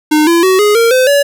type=tone with pitch steps; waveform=square; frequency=304.9 / 338.3 / 375.4 / 416.5 / 462.1 / 512.8 / 569 Hz; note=D#4 / E4 / F#4 / G#4 / A#4 / C5 / C#5; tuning=-35 / +45 / +25 / +5 / -15 / -35 / +45 cents; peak=-7 dBFS; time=0.11-1.23 s; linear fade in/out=10 ms; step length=160 ms; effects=none